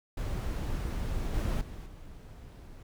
brown noise with level steps, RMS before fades -33 / -30 / -42 / -47 dBFS, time 0.17-2.83 s, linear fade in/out 5 ms, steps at 1.34 / 1.61 / 1.86 s, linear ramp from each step 2 ms, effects none

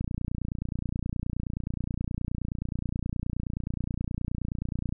click train, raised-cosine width 5 ms, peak -18 dBFS, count 146, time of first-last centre 0.01-4.925 s, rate 29.5 Hz, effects none

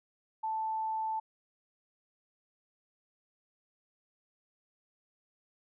sine tone, 880 Hz, A5, in tune, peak -31 dBFS, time 0.43-1.2 s, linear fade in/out 10 ms, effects none

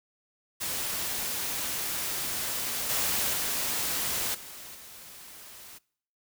white noise with level steps, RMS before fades -32 / -28 / -30 / -44 / -47 dBFS, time 0.6-5.79 s, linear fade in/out 20 ms, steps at 2.89 / 3.33 / 4.34 / 4.74 s, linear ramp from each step 10 ms, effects noise-tail reverb RT60 0.6 s tail -23 dB re dry

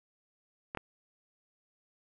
clicks, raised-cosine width 0.5 ms, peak -21 dBFS, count 2, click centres 0.749 / 0.773 s, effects none

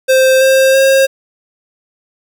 square tone with pitch steps, 523.3 / 530.3 / 537.4 Hz, C5 / C5 / C5, 0 / +23 / +46 cents, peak -7 dBFS, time 0.08-1.07 s, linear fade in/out 20 ms, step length 330 ms, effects 8-bit

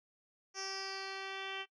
10% pulse tone with low-pass filter sweep, 386.8 Hz, G4, 23 cents flat, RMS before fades -42 dBFS, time 0.54-1.66 s, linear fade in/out 50 ms, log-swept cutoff 5800 to 3100 Hz, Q 7.7, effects noise-tail reverb RT60 0.1 s tail -20 dB re dry

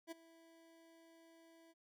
25% pulse tone with ADSR envelope, 329.6 Hz, E4, in tune, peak -40 dBFS, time 0.07-1.74 s, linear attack 45 ms, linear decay 16 ms, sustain -19 dB, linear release 34 ms, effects none

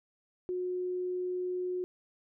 sine tone, 363 Hz, F#4, 33 cents flat, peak -31 dBFS, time 0.49-1.84 s, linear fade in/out 0 ms, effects none

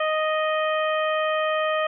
harmonic tone, 622.3 Hz, D#5, in tune, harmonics 1 / 2 / 3 / 4 / 5, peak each -23 / -26 / -30 / -34 / -35 dBFS, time 0-1.87 s, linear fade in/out 5 ms, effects none

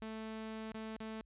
sawtooth tone with dropouts, 220 Hz, A3, in tune, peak -38 dBFS, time 0.02-1.21 s, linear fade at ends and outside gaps 0 ms, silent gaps 0.718-0.745 / 0.964-1.004 s, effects added 50 Hz sine -64 dBFS peak until 1.25 s + resampled to 8000 Hz

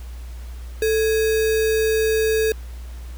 sine tone with sample-and-hold, 440 Hz, A4, in tune, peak -16 dBFS, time 0.82-2.52 s, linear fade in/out 2 ms, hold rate 2100 Hz, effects added 60 Hz sine -31 dBFS peak until 3.17 s + pink hiss -48 dBFS RMS until 3.17 s

